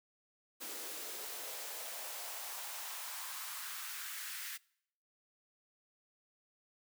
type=noise with high-pass filter sweep; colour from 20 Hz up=white; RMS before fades=-44 dBFS; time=0.6-4.58 s; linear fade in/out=20 ms; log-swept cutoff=330 to 1800 Hz; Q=2.1; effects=noise-tail reverb RT60 0.7 s tail -24 dB re dry